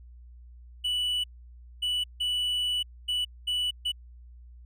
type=tone bursts at uneven times; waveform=triangle; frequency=2960 Hz; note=F#7; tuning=in tune; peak=-24 dBFS; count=6; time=0.84-1.24 / 1.82-2.04 / 2.2-2.83 / 3.08-3.25 / 3.47-3.71 / 3.85-3.92 s; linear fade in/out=10 ms; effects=added 60 Hz sine -46 dBFS peak until 4.65 s